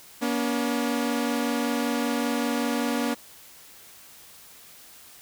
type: tone pair together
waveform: sawtooth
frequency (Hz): 238.9 / 284.1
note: A#3 / C#4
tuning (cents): +43 / +43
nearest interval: minor third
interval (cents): 300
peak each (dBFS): -22 / -24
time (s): 0.21-3.15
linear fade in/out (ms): 20
effects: white hiss -49 dBFS RMS until 5.21 s